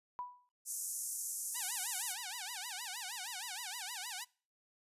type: tone with exponential decay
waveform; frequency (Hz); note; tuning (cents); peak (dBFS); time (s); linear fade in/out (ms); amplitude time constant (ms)
sine; 986; B5; -3; -36; 0.19-0.49; 0; 64
type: band-pass noise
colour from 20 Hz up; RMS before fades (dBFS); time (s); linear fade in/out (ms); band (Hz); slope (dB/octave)
white; -41; 0.65-2.16; 50; 6100 to 12000; 48
type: tone with vibrato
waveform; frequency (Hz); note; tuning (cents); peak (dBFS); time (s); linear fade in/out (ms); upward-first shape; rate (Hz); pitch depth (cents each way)
5% pulse; 849; G#5; +38; -29; 1.54-4.25; 20; sine; 6.4; 270
effects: noise-tail reverb RT60 0.4 s tail -24 dB re dry + resampled to 32000 Hz